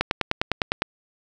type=click train; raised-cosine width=0.3 ms; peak=-4 dBFS; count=9; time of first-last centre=0.01-0.821 s; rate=9.87 Hz; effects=none